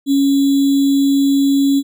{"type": "tone with sample-and-hold", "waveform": "sine", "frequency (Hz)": 277.2, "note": "C#4", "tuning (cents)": 0, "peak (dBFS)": -10, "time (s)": [0.06, 1.83], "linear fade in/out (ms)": 50, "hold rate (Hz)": 3675, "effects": []}